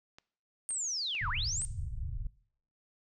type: clicks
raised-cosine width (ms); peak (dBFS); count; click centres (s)
0.2; -33; 4; 0.185 / 0.707 / 1.151 / 1.618
type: linear two-way sweep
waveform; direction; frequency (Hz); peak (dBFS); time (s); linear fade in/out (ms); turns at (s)
sine; down then up; 8870 to 932.3 to 8870; -32; 0.69-1.65; 0; 1.29
type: low-pass noise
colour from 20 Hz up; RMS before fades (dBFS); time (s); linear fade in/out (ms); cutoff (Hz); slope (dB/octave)
pink; -37; 1.21-2.27; 5; 130; 48
effects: noise-tail reverb RT60 0.6 s tail -21 dB re dry